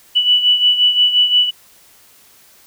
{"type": "beating tone pair", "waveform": "sine", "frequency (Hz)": [2960, 2965.7], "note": ["F#7", "F#7"], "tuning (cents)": [0, 3], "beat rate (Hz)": 5.7, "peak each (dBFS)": [-11, -17], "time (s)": [0.15, 1.51], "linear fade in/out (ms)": 20, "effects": ["white hiss -48 dBFS RMS until 2.66 s"]}